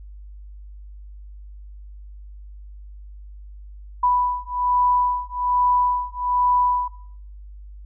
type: beating tone pair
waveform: sine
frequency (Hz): 987.8 / 989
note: B5 / B5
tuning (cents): 0 / +2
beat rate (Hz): 1.2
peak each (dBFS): -21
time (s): 4.03-6.88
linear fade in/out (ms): 5
effects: noise-tail reverb RT60 0.6 s tail -17 dB re dry + added 50 Hz sine -37 dBFS peak until 7.85 s